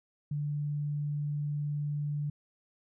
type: tone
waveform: sine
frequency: 146.83 Hz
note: D3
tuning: in tune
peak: -30 dBFS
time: 0.31-2.3 s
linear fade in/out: 5 ms
effects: none